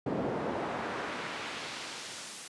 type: noise with band-pass filter sweep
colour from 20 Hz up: brown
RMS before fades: -36 dBFS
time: 0.06-2.48 s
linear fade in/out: 5 ms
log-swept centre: 410 to 10000 Hz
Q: 0.75
effects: high-pass 150 Hz 12 dB/octave + resampled to 24000 Hz